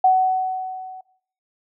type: tone with level ramp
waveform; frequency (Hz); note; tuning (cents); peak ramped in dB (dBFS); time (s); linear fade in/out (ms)
sine; 749; F#5; +21; -10 to -35; 0.04-1.01; 5
effects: noise-tail reverb RT60 0.6 s tail -19 dB re dry